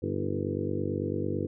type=harmonic tone with a mistuned harmonic; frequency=49 Hz; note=G1; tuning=in tune; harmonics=2 / 3 / 4 / 5 / 6 / 7 / 8 / 9 / 10; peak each=-35 / -37 / -39 / -37 / -37 / -35 / -38 / -37 / -38 dBFS; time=0.02-1.47 s; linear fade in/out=10 ms; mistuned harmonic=6; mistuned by=+42 cents; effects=none